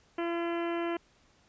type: harmonic tone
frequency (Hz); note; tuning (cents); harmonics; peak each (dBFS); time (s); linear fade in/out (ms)
339.9; F4; -47; 1 / 2 / 3 / 4 / 5 / 6 / 7 / 8 / 9; -31 / -37 / -41 / -43 / -45 / -47 / -48 / -49 / -50; 0.18-0.97; 5
effects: pink hiss -65 dBFS RMS until 1.48 s + resampled to 16000 Hz